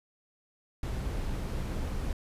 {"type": "noise", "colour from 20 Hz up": "brown", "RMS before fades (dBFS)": -33, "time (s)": [0.83, 2.13], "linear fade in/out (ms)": 2, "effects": ["resampled to 32000 Hz"]}